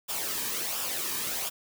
white noise with flanger, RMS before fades -32 dBFS, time 0.08-1.5 s, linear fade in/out 20 ms, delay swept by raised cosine 0.47 to 1.47 ms, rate 1.4 Hz, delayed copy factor -0.55, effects none

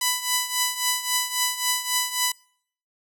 5% pulse tone with tremolo, 995 Hz, B5, 13 cents sharp, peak -7 dBFS, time 0.01-2.32 s, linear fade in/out 5 ms, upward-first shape triangle, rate 3.7 Hz, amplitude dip 80%, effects noise-tail reverb RT60 0.6 s tail -26 dB re dry

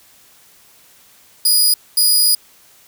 15% pulse tone bursts at uneven times, 4924 Hz, D#8, 19 cents flat, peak -4 dBFS, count 2, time 1.45-1.74 / 1.97-2.35 s, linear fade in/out 5 ms, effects white hiss -49 dBFS RMS until 2.87 s

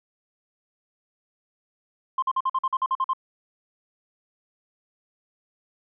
sine tone bursts, 1052 Hz, C6, 9 cents sharp, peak -19 dBFS, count 11, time 2.18-3.134 s, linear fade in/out 5 ms, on 44 ms, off 47 ms, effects tanh soft clip ceiling -17 dBFS

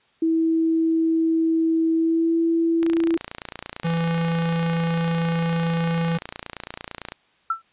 sine tone with pitch glide, 325.3 to 331.4 Hz, E4 to E4, -23 to +9 cents, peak -17 dBFS, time 0.22-3.17 s, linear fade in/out 5 ms, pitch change +32 cents, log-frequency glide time 1.93-2.37 s
click train, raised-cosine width 0.3 ms, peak -16 dBFS, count 125, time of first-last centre 2.83-7.121 s, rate 28.9 Hz
square tone, 166.6 Hz, E3, 19 cents sharp, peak -21 dBFS, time 3.84-6.18 s, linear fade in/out 10 ms
sine tone with exponential decay, 1335 Hz, E6, 22 cents sharp, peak -16 dBFS, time 7.5-7.62 s, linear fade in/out 5 ms, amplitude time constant 26 ms
effects white hiss -61 dBFS RMS until 7.72 s + resampled to 8000 Hz

